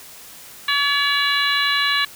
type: harmonic tone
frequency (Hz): 569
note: C#5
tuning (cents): +45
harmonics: 2 / 3 / 4 / 5 / 6 / 7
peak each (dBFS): -24 / -21 / -25 / -25 / -26 / -23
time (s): 0.68-2.05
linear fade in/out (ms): 5
effects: white hiss -41 dBFS RMS until 2.15 s